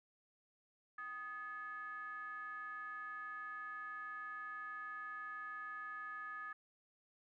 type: ring-modulated tone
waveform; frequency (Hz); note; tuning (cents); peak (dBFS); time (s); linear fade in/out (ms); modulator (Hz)
triangle; 233.1; A#3; 0; -39; 0.98-6.53; 5; 1480
effects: none